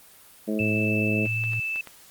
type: harmonic tone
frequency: 107.1 Hz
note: A2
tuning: 46 cents flat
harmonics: 2 / 3 / 4 / 5 / 6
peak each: -26 / -30 / -32 / -34 / -36 dBFS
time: 0.47-1.27 s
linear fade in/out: 20 ms
type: tone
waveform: sine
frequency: 2637 Hz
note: E7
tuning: in tune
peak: -26 dBFS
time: 0.59-1.81 s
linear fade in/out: 2 ms
type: tone with pitch glide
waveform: sine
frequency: 108.8 to 112.31 Hz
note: A2 to A2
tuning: -19 to +36 cents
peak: -27 dBFS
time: 0.6-1.6 s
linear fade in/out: 5 ms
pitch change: +55 cents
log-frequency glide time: 1.04-1.45 s
type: clicks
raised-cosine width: 0.3 ms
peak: -24 dBFS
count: 4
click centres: 1.438 / 1.534 / 1.759 / 1.873 s
effects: white hiss -51 dBFS RMS until 2.1 s + Opus 32 kbps